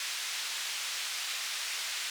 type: band-pass noise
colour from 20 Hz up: pink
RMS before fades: -36 dBFS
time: 0-2.1 s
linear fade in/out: 2 ms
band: 2200 to 7100 Hz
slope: 12 dB/octave
effects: none